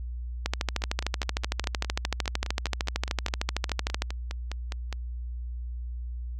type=two click trains; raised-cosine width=0.2 ms; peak=-9 / -17 dBFS; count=48 / 21; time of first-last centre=0.46-4.021 / 0.82-4.927 s; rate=13.2 / 4.87 Hz; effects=added 60 Hz sine -32 dBFS peak until 6.39 s